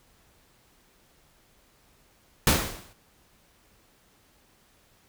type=noise with exponential decay; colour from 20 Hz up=pink; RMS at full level=-17 dBFS; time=2.47-2.93 s; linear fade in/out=2 ms; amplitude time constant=99 ms; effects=pink hiss -62 dBFS RMS until 5.08 s